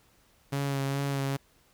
sawtooth tone with vibrato, 138.59 Hz, C#3, in tune, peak -24 dBFS, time 0.52-1.37 s, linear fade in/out 10 ms, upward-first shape sine, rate 2.4 Hz, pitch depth 23 cents each way, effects pink hiss -64 dBFS RMS until 1.73 s

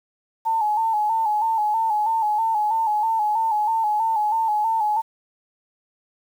sine tone with vibrato, 871 Hz, A5, 18 cents flat, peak -18 dBFS, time 0.45-5.02 s, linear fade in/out 20 ms, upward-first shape square, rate 3.1 Hz, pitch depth 54 cents each way, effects 8-bit

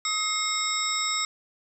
sine tone cluster, 1269 / 2137 / 3760 / 5340 / 7680 Hz, D#6 / C7 / A#7 / E8 / B8, +34 / +36 / +14 / +22 / -49 cents, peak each -31 dBFS, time 0.05-1.25 s, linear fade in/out 2 ms, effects 9-bit

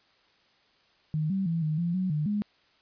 sine tone with pitch steps, 154.6 / 192.8 / 165.8 / 154.4 / 171.6 / 185.9 / 150.9 / 207.3 Hz, D#3 / G3 / E3 / D#3 / F3 / F#3 / D3 / G#3, -11 / -28 / +10 / -13 / -30 / +8 / +47 / -3 cents, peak -25 dBFS, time 1.14-2.42 s, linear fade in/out 0 ms, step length 160 ms, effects white hiss -64 dBFS RMS until 2.81 s + resampled to 11025 Hz

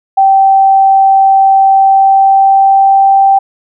sine tone with pitch glide, 777 to 782.4 Hz, G5 to G5, -16 to -4 cents, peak -3 dBFS, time 0.17-3.39 s, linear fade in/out 10 ms, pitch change +12 cents, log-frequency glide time 1.73-3.12 s, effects none

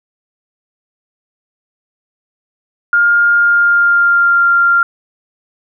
sine tone with pitch glide, 1411 to 1390 Hz, F6 to F6, +17 to -9 cents, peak -7 dBFS, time 2.93-4.83 s, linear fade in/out 2 ms, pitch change -26 cents, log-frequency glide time 3.37-4.46 s, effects none

